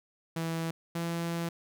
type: tone pair in turn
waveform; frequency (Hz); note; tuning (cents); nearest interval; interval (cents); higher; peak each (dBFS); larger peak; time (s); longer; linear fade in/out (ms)
sawtooth; 164.3 / 168.63; E3 / E3; -5 / +40; unison; 45; second; -27; neither; 0.36-0.71 / 0.95-1.49; second; 5
effects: none